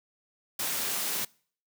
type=high-pass noise; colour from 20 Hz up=white; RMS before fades=-31 dBFS; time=0.59-1.25 s; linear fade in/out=5 ms; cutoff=120 Hz; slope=48 dB/octave; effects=noise-tail reverb RT60 0.5 s tail -25 dB re dry